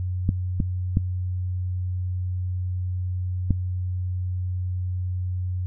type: clicks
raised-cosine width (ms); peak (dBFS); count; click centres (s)
5; -8; 4; 0.291 / 0.602 / 0.971 / 3.507
effects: noise-tail reverb RT60 0.1 s tail -20 dB re dry + added 91 Hz sine -24 dBFS peak until 5.66 s